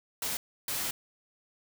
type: noise bursts at uneven times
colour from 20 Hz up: white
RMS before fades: -33 dBFS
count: 2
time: 0.22-0.37 / 0.68-0.91 s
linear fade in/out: 2 ms
effects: none